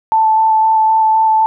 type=tone with vibrato; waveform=sine; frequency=880 Hz; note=A5; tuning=in tune; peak=-8 dBFS; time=0.12-1.46 s; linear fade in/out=0 ms; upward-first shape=square; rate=3.9 Hz; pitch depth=9 cents each way; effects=none